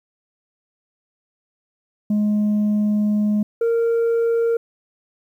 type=tone pair in turn; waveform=sine; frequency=209.5 / 462.6 Hz; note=G#3 / A#4; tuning=+15 / -13 cents; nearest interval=octave + major second; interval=1372 cents; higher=second; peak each=-13 dBFS; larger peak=neither; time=2.1-3.43 / 3.61-4.57 s; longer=first; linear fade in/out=5 ms; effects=tanh soft clip ceiling -15 dBFS + 9-bit